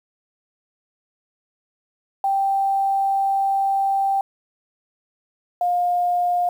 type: tone pair in turn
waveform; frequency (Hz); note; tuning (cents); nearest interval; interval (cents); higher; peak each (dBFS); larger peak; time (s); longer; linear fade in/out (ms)
sine; 784 / 708.8; G5 / F5; 0 / +25; major second; 175; first; -17; neither; 2.24-4.21 / 5.61-6.49; first; 2
effects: 8-bit